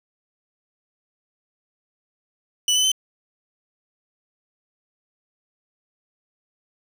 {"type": "tone with pitch steps", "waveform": "25% pulse", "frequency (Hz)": [2970, 3017, 3064], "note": ["F#7", "F#7", "G7"], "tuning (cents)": [6, 33, -40], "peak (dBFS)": -13, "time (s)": [2.68, 2.917], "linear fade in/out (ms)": 2, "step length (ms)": 79, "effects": ["8-bit"]}